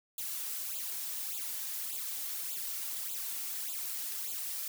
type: noise with flanger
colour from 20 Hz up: blue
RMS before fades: -38 dBFS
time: 0.18-4.68 s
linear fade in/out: 2 ms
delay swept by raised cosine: 0.26 to 3.76 ms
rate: 1.7 Hz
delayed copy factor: +0.9
effects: none